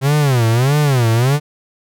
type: tone with vibrato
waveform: 45% pulse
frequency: 130 Hz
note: C3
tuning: 11 cents flat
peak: -11 dBFS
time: 0.01-1.4 s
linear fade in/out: 50 ms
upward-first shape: sine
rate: 1.6 Hz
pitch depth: 250 cents each way
effects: none